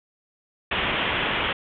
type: low-pass noise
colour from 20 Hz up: white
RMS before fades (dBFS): -25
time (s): 0.71-1.53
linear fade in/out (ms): 5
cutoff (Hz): 3400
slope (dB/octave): 96
effects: none